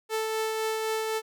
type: tone with tremolo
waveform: sawtooth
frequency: 440 Hz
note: A4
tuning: in tune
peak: -22 dBFS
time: 0.09-1.22 s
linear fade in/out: 50 ms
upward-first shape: triangle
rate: 3.9 Hz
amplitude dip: 30%
effects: none